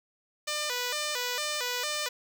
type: tone with vibrato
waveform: 5% pulse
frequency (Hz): 543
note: C#5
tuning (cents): -36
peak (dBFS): -18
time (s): 0.47-2.09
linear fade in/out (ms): 10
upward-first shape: square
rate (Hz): 2.2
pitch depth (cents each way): 170
effects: none